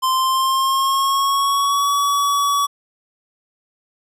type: tone with pitch glide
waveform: square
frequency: 1041 to 1135.2 Hz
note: C6 to C#6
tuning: -9 to +41 cents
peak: -16 dBFS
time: 0.02-2.67 s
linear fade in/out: 20 ms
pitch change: +150 cents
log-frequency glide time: 0.13-1.92 s
effects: resampled to 32000 Hz